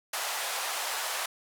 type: band-pass noise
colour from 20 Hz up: pink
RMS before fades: -33 dBFS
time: 0.13-1.26 s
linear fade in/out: 5 ms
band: 640 to 14000 Hz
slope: 24 dB/octave
effects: none